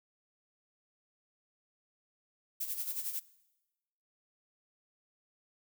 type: noise with tremolo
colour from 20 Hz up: violet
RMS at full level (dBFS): -35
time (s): 2.6-3.2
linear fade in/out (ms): 10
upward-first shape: sine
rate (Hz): 11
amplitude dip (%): 65
effects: noise-tail reverb RT60 1.0 s tail -20 dB re dry